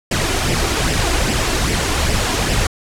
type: noise with flanger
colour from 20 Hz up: pink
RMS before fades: -17 dBFS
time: 0.11-2.67 s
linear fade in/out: 5 ms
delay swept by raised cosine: 0.37 to 2.97 ms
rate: 2.5 Hz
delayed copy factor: +0.55
effects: low-pass 9000 Hz 12 dB/octave